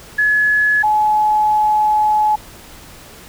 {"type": "tone pair in turn", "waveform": "sine", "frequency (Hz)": [1700, 851], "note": ["G#6", "G#5"], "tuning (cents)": [40, 42], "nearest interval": "octave", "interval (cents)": 1198, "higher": "first", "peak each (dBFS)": -11, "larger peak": "neither", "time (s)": [[0.18, 0.83], [0.83, 2.36]], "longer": "second", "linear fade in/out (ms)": 10, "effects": ["pink hiss -39 dBFS RMS until 3.28 s"]}